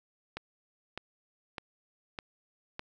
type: click train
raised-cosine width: 0.3 ms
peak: -21 dBFS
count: 5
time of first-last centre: 0.37-2.794 s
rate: 1.65 Hz
effects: none